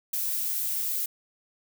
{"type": "noise", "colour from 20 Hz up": "violet", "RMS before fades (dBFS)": -29, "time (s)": [0.13, 1.06], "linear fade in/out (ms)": 5, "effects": []}